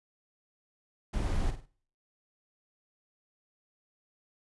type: noise with echo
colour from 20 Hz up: brown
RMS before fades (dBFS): -30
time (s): 1.13-1.51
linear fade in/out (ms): 10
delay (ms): 50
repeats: 3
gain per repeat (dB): -9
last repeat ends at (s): 1.66
effects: noise-tail reverb RT60 0.5 s tail -22 dB re dry + resampled to 24000 Hz